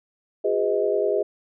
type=tone cluster; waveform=sine; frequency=359.1 / 408.7 / 500 / 629 Hz; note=F4 / G#4 / B4 / D#5; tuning=+48 / -28 / +21 / +19 cents; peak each=-29 / -22 / -27 / -25 dBFS; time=0.44-1.23 s; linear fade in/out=10 ms; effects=none